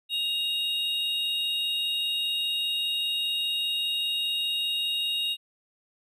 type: tone pair together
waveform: triangle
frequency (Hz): 2821 / 3766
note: F7 / A#7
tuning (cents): +17 / +17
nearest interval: perfect fourth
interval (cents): 500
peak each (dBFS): -27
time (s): 0.09-5.37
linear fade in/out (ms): 50
effects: none